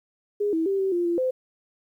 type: tone with pitch steps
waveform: sine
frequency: 411.7 / 324.6 / 391.4 / 384.8 / 348.7 / 342.8 / 514 Hz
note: G#4 / E4 / G4 / G4 / F4 / F4 / C5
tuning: -15 / -27 / -3 / -32 / -3 / -32 / -31 cents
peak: -21 dBFS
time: 0.4-1.31 s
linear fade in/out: 10 ms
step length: 130 ms
effects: 10-bit